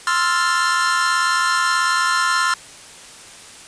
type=chord; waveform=45% pulse; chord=F major seventh; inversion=second; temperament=equal; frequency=1046.5 / 1318.5 / 1396.9 / 1760 Hz; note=C6 / E6 / F6 / A6; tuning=0 / 0 / 0 / 0 cents; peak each=-21 / -23 / -20 / -23 dBFS; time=0.07-2.54 s; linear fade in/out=2 ms; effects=white hiss -40 dBFS RMS until 3.67 s + resampled to 22050 Hz